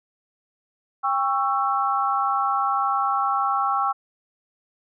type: chord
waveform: sine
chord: C# diminished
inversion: second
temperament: just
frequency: 798.3 / 1108.7 / 1330.5 Hz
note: G5 / C#6 / E6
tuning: +31 / 0 / +16 cents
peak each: -24 dBFS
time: 1.03-3.93 s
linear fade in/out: 20 ms
effects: none